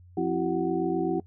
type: tone cluster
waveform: sine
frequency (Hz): 176.1 / 265.1 / 333.2 / 380.8 / 743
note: F3 / C4 / E4 / F#4 / F#5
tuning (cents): +15 / +23 / +19 / +50 / +7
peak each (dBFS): -33 / -33 / -27 / -29 / -34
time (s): 0.17-1.2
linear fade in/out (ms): 5
effects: noise-tail reverb RT60 0.1 s tail -21 dB re dry + added 89 Hz sine -49 dBFS peak until 1.26 s